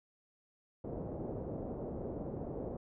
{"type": "low-pass noise", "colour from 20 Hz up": "white", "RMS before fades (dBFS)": -41, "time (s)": [0.84, 2.77], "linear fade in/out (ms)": 5, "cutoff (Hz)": 550, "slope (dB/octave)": 24, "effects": []}